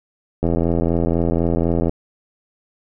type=click train; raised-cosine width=2 ms; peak=-6 dBFS; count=124; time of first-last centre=0.43-1.894 s; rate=84 Hz; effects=none